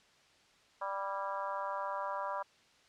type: harmonic tone with a mistuned harmonic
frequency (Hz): 196.3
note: G3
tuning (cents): +3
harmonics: 3 / 4 / 5 / 6 / 7 / 8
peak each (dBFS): -41 / -45 / -38 / -42 / -46 / -50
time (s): 0.81-2.43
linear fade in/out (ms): 10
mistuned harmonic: 8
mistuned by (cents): +62
effects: white hiss -65 dBFS RMS until 2.88 s + low-pass 5000 Hz 12 dB/octave